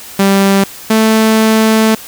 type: tone pair in turn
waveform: sawtooth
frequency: 196.2 / 220.2 Hz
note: G3 / A3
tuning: +2 / +2 cents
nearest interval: major second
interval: 200 cents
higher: second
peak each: -3 dBFS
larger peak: neither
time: 0.19-0.64 / 0.9-1.95 s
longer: second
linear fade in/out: 5 ms
effects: white hiss -31 dBFS RMS until 2.07 s